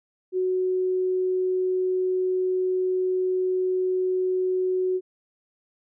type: tone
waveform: sine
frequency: 370 Hz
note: F#4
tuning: in tune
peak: -21 dBFS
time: 0.32-5.01 s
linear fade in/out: 50 ms
effects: none